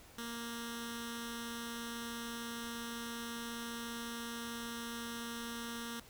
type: tone with notch filter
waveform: 10% pulse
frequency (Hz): 233.7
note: A#3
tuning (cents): +5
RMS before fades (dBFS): -43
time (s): 0.18-6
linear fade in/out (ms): 5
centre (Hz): 660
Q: 0.53
effects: pink hiss -58 dBFS RMS until 6.09 s